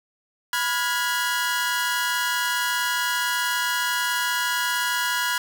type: chord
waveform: sawtooth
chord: F diminished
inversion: second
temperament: equal with one note detuned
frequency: 987.8 / 1426.3 / 1661.2 Hz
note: Cb6 / F6 / Ab6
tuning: 0 / +36 / 0 cents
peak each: -23 dBFS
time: 0.53-5.38 s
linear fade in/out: 2 ms
effects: none

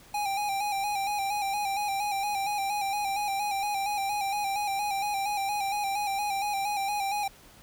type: tone with vibrato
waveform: square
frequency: 807 Hz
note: G#5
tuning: 50 cents flat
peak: -28 dBFS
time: 0.14-7.28 s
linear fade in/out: 5 ms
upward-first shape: square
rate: 4.3 Hz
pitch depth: 46 cents each way
effects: pink hiss -54 dBFS RMS until 7.62 s

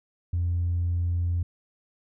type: tone with tanh clipping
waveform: triangle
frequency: 86.7 Hz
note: F2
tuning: 12 cents flat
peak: -23 dBFS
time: 0.33-1.43 s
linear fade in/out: 5 ms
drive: 5 dB
effects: none

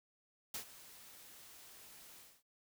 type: noise with ADSR envelope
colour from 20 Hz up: white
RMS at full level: -41 dBFS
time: 0.54-2.43 s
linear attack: 4 ms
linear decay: 98 ms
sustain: -16 dB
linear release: 250 ms
effects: none

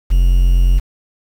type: tone with quantisation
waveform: triangle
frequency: 44.27 Hz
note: F1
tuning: 24 cents sharp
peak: -6 dBFS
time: 0.1-0.8 s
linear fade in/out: 20 ms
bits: 6
effects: none

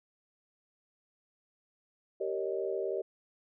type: chord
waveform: sine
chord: Eb dominant seventh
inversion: first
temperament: just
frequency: 388.9 / 466.7 / 560 / 622.3 Hz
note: G4 / Bb4 / Db5 / Eb5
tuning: -14 / +2 / +18 / 0 cents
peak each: -34 / -37 / -39 / -38 dBFS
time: 2.2-3.02 s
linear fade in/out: 10 ms
effects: none

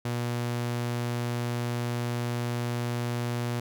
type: tone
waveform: sawtooth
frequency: 120 Hz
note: B2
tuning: 49 cents flat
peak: -24 dBFS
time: 0.05-3.6 s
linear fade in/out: 5 ms
effects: none

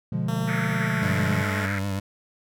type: chord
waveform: triangle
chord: B diminished seventh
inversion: none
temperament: equal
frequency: 123.47 / 146.83 / 174.61 / 207.7 Hz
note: B2 / D3 / F3 / Ab3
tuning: 0 / 0 / 0 / 0 cents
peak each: -27 / -28 / -26 / -29 dBFS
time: 0.12-1.42 s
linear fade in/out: 5 ms
type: tone with pitch glide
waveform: 10% pulse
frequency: 226.7 to 215.2 Hz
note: A#3 to A3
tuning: -48 to -38 cents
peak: -23 dBFS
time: 0.28-1.66 s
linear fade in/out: 5 ms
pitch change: -90 cents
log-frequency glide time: 0.7-1.28 s
type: band-pass noise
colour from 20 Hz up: pink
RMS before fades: -31 dBFS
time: 0.47-1.8 s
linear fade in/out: 20 ms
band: 1300 to 2300 Hz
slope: 96 dB/octave
type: tone with vibrato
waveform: 25% pulse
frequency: 98.3 Hz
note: G2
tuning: 5 cents sharp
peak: -22 dBFS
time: 1.02-2 s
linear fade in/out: 10 ms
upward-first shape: triangle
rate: 7.4 Hz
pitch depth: 53 cents each way
effects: none

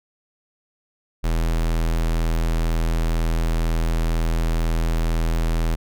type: tone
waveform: square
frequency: 41.03 Hz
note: E1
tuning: 7 cents flat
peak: -19 dBFS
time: 1.23-5.76 s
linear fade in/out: 20 ms
effects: none

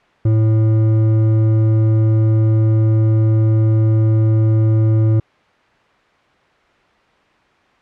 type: tone with hard clipping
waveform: sine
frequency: 110 Hz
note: A2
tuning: in tune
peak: -12 dBFS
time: 0.25-5.2 s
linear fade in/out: 5 ms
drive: 8 dB
effects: white hiss -53 dBFS RMS until 7.81 s + low-pass 2000 Hz 12 dB/octave

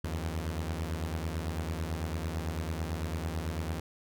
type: beating tone pair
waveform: sawtooth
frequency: 78.7 / 87.7 Hz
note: D#2 / F2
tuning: +20 / +8 cents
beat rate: 9 Hz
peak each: -30 / -33 dBFS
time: 0.04-3.8 s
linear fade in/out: 5 ms
effects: none

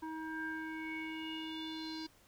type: tone with low-pass filter sweep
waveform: square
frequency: 317.6 Hz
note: D#4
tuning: 36 cents sharp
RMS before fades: -42 dBFS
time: 0.02-2.07 s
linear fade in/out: 10 ms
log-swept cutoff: 1200 to 4700 Hz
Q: 7.3
effects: pink hiss -65 dBFS RMS until 2.27 s

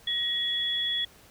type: tone pair together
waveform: sine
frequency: 1894 / 3371 Hz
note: A#6 / G#7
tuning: +27 / +25 cents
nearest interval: minor seventh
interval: 998 cents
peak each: -35 / -26 dBFS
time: 0.07-1.05 s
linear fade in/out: 5 ms
effects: pink hiss -55 dBFS RMS until 1.3 s

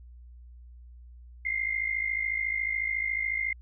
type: tone pair together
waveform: sine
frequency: 2068 / 2122 Hz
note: C7 / C7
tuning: -21 / +24 cents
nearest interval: unison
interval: 45 cents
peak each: -31 / -29 dBFS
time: 1.45-3.53 s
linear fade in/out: 5 ms
effects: added 60 Hz sine -46 dBFS peak until 3.61 s

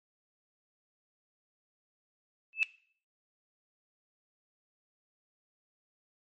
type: tone with exponential growth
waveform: sine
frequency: 2623 Hz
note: E7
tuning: 9 cents flat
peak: -19 dBFS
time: 2.53-2.63 s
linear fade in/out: 0 ms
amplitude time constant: 21 ms
effects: noise-tail reverb RT60 0.5 s tail -19 dB re dry + MP3 32 kbps

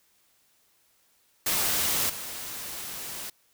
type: noise with level steps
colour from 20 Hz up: white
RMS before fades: -26 / -37 dBFS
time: 1.46-3.3 s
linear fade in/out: 5 ms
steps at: 2.09 s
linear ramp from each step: 10 ms
effects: white hiss -66 dBFS RMS until 3.53 s

